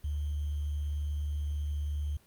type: tone with sample-and-hold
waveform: sine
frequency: 73.42 Hz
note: D2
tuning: in tune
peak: -30 dBFS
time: 0.04-2.17 s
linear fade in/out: 5 ms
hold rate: 3150 Hz
effects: pink hiss -63 dBFS RMS until 2.26 s + Opus 24 kbps